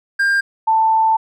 triangle / sine tone pair in turn, 1600 / 886.6 Hz, G6 / A5, +35 / +13 cents, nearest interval minor seventh, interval 1022 cents, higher first, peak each -11 dBFS, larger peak neither, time 0.19-0.41 / 0.67-1.17 s, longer second, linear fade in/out 10 ms, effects none

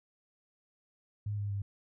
sine tone with pitch steps, 103.83 / 101.99 / 100.18 Hz, G#2 / G#2 / G2, 0 / -31 / +38 cents, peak -32 dBFS, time 1.26-1.62 s, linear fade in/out 5 ms, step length 120 ms, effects none

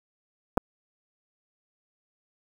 clicks, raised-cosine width 1 ms, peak -14 / -7 dBFS, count 2, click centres 0.573 / 0.577 s, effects 7-bit

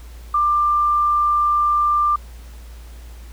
sine tone, 1188 Hz, D6, 20 cents sharp, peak -14 dBFS, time 0.34-2.16 s, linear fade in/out 5 ms, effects added 58 Hz sine -35 dBFS peak until 3.32 s + pink hiss -48 dBFS RMS until 3.32 s

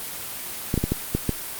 clicks, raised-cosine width 3 ms, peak -8 dBFS, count 6, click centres 0.741 / 0.777 / 0.84 / 0.92 / 1.15 / 1.293 s, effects white hiss -33 dBFS RMS until 1.59 s + Opus 32 kbps

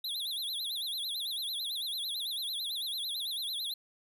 square tone with vibrato, 3688 Hz, A#7, 19 cents flat, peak -34 dBFS, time 0.04-3.74 s, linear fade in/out 5 ms, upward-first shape sine, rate 9 Hz, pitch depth 200 cents each way, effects none

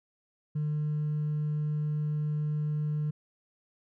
triangle tone with hard clipping, 150.6 Hz, D3, 44 cents sharp, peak -27 dBFS, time 0.55-3.11 s, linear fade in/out 10 ms, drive 2 dB, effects none

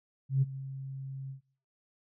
sine tone with ADSR envelope, 134.8 Hz, C#3, 48 cents flat, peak -20 dBFS, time 0.29-1.41 s, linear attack 130 ms, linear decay 27 ms, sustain -17 dB, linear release 110 ms, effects noise-tail reverb RT60 0.5 s tail -22 dB re dry + tanh soft clip ceiling -16 dBFS

